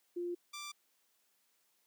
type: tone pair in turn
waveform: sine / 10% pulse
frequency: 350 / 1177.3 Hz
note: F4 / D6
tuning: +4 / +4 cents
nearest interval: octave + major sixth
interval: 2100 cents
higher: second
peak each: -35 / -35 dBFS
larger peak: neither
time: 0.16-0.35 / 0.53-0.72 s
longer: neither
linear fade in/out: 10 ms
effects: white hiss -75 dBFS RMS until 1.86 s + high-pass 200 Hz 12 dB/octave